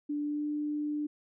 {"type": "tone with pitch glide", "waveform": "sine", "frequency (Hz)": [293.5, 297.3], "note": ["D4", "D4"], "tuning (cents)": [-1, 21], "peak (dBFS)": -30, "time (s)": [0.09, 1.07], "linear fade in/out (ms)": 10, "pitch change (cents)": 22, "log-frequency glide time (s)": [0.2, 0.46], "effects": []}